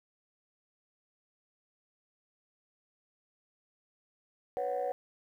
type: chord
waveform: sine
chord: B suspended second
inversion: none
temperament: just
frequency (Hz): 493.9 / 555.6 / 740.8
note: B4 / C#5 / F#5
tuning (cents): 0 / +4 / +2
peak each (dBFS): -34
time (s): 4.57-4.92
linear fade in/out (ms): 0
effects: tanh soft clip ceiling -25 dBFS + 11-bit